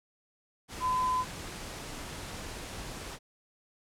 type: tone in noise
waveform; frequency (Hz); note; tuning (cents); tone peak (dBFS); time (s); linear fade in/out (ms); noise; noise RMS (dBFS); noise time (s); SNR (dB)
sine; 1014; B5; +45; -26; 0.8-1.25; 50; pink; -41; 0.68-3.19; +12
effects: low-pass 10000 Hz 12 dB/octave